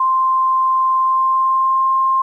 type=tone with pitch glide; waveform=sine; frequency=1046.5 to 1058.7 Hz; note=C6 to C6; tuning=0 to +20 cents; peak=-12 dBFS; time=0-2.22 s; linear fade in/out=5 ms; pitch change=+20 cents; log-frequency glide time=0.98-1.89 s; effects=9-bit